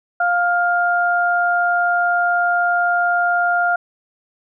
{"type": "tone pair together", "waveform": "sine", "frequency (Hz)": [703, 1406], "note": ["F5", "F6"], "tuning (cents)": [11, 11], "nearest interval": "octave", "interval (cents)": 1200, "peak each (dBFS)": -17, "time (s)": [0.2, 3.76], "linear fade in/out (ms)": 5, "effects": []}